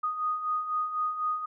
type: beating tone pair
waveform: sine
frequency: 1238 / 1242 Hz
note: D#6 / D#6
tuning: -9 / -3 cents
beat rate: 4 Hz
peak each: -35 / -28 dBFS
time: 0.03-1.46 s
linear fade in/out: 10 ms
effects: none